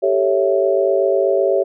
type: chord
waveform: sine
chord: A dominant seventh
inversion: third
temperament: equal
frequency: 392 / 440 / 554.4 / 659.3 Hz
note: G4 / A4 / C#5 / E5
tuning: 0 / 0 / 0 / 0 cents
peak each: -17 / -23 / -17 / -20 dBFS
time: 0.02-1.64 s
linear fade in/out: 20 ms
effects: none